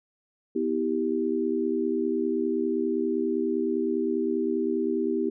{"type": "chord", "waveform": "sine", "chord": "E minor", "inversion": "second", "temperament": "equal with one note detuned", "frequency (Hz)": [246.9, 322.1, 392], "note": ["B3", "E4", "G4"], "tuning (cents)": [0, -40, 0], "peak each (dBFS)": [-29, -28, -27], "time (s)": [0.55, 5.3], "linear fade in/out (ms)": 10, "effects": []}